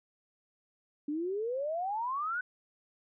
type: exponential sweep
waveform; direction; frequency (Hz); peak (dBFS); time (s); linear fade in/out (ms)
sine; up; 285.7 to 1519; -31; 1.08-2.41; 5
effects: none